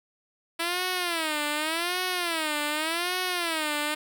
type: tone with vibrato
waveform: 5% pulse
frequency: 329.6 Hz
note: E4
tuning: in tune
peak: -15 dBFS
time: 0.59-3.95 s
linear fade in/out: 10 ms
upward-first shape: sine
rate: 0.86 Hz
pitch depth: 190 cents each way
effects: none